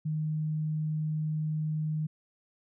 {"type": "tone", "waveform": "sine", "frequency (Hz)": 154.7, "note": "D#3", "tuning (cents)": -10, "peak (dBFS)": -28, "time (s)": [0.05, 2.07], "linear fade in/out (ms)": 10, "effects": []}